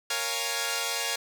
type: chord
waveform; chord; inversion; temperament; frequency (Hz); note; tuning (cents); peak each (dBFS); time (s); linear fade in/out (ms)
5% pulse; Bb minor seventh; none; equal; 466.2 / 554.4 / 698.5 / 830.6; Bb4 / Db5 / F5 / Ab5; 0 / 0 / 0 / 0; -22; 0.1-1.16; 5
effects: none